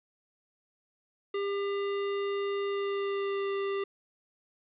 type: tone with pitch glide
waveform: square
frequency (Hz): 400 to 395.4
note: G4 to G4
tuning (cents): +35 to +15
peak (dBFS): -30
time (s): 1.34-3.84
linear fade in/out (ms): 5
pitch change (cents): -20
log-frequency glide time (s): 2.69-3.52
effects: resampled to 8000 Hz + 10-bit